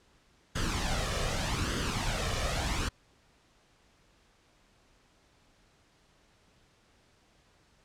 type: noise with flanger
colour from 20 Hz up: pink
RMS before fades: -31 dBFS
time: 0.55-2.89 s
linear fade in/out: 10 ms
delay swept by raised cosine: 0.62 to 1.72 ms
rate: 0.83 Hz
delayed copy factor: +0.6
effects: pink hiss -65 dBFS RMS until 7.84 s + low-pass 7000 Hz 12 dB/octave